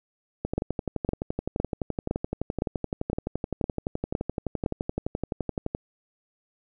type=two click trains; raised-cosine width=2 ms; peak=-11 / -14 dBFS; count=9 / 63; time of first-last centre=0.58-4.662 / 0.45-5.749 s; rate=1.96 / 11.7 Hz; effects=none